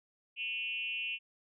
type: tone with frequency modulation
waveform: sine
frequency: 2700 Hz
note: E7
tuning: 41 cents sharp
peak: -34 dBFS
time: 0.36-1.19 s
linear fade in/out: 50 ms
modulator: 240 Hz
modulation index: 0.97
effects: none